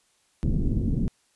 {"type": "low-pass noise", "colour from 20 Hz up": "pink", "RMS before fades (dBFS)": -24, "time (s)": [0.43, 1.08], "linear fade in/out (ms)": 0, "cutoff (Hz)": 290, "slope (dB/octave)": 24, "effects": ["white hiss -66 dBFS RMS until 1.35 s", "resampled to 24000 Hz"]}